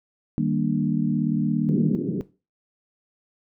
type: chord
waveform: sine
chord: Eb major seventh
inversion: none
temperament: equal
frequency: 155.56 / 196 / 233.1 / 293.7 Hz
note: Eb3 / G3 / Bb3 / D4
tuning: 0 / 0 / 0 / 0 cents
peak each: -25 / -27 / -24 / -27 dBFS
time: 0.38-1.95 s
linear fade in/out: 0 ms
type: band-pass noise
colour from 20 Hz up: pink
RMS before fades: -26 dBFS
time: 1.69-2.21 s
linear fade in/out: 0 ms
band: 140 to 400 Hz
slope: 48 dB/octave
effects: noise-tail reverb RT60 0.3 s tail -17 dB re dry